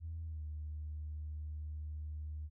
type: tone with pitch glide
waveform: sine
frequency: 81.6 to 76.14 Hz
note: E2 to D#2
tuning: -17 to -37 cents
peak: -39 dBFS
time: 0-2.5 s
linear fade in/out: 50 ms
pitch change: -120 cents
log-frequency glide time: 0.23-0.43 s
effects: tanh soft clip ceiling -35 dBFS